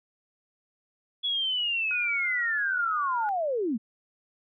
sine linear sweep, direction down, 3401 to 200 Hz, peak -25 dBFS, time 1.23-3.78 s, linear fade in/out 20 ms
sine tone with vibrato, 1424 Hz, F6, 33 cents sharp, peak -33 dBFS, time 1.91-3.29 s, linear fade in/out 0 ms, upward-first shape square, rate 3 Hz, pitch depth 22 cents each way
effects none

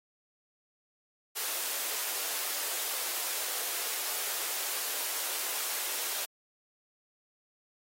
white high-pass noise, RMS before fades -34 dBFS, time 1.35-6.26 s, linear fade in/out 20 ms, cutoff 380 Hz, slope 24 dB/octave, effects AAC 48 kbps

